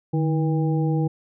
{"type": "harmonic tone with a mistuned harmonic", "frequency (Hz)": 160.8, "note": "E3", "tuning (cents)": -43, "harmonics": [1, 2, 3, 5], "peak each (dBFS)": [-20, -26, -30, -34], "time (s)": [0.13, 1.08], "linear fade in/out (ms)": 10, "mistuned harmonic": 1, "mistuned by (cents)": -88, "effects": []}